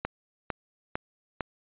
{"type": "click train", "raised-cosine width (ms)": 0.5, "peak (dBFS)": -14, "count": 4, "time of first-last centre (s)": [0.05, 1.407], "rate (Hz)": 2.21, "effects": ["resampled to 8000 Hz"]}